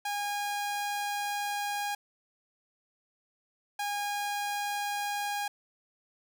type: tone pair in turn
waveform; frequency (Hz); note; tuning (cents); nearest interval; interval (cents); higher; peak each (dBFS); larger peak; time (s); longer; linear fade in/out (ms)
sawtooth; 818 / 818; G#5 / G#5; -26 / -26; unison; 0; neither; -27; neither; 0.05-1.95 / 3.79-5.48; first; 5
effects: none